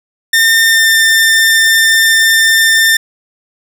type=tone with pitch glide; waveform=sawtooth; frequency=1811 to 1796.4 Hz; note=A6 to A6; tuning=+49 to +35 cents; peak=-3 dBFS; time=0.33-2.97 s; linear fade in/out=5 ms; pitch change=-14 cents; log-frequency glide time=0.67-0.86 s; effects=none